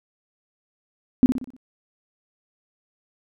sine tone with echo, 254.3 Hz, C4, 49 cents flat, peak -9 dBFS, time 1.23-1.26 s, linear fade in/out 0 ms, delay 61 ms, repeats 5, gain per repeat -7 dB, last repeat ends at 1.565 s, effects none

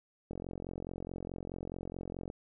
click train, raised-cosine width 2 ms, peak -27 dBFS, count 90, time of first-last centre 0.31-2.301 s, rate 44.7 Hz, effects none

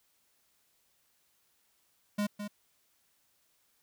square tone with echo, 206.3 Hz, G#3, 11 cents flat, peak -29 dBFS, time 2.18-2.27 s, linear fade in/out 10 ms, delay 210 ms, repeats 1, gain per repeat -8 dB, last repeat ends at 2.48 s, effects white hiss -72 dBFS RMS until 3.82 s

